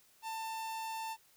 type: tone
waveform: 45% pulse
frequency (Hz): 892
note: A5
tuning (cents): +23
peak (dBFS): -38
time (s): 0.22-1.17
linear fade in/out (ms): 50
effects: white hiss -66 dBFS RMS until 1.36 s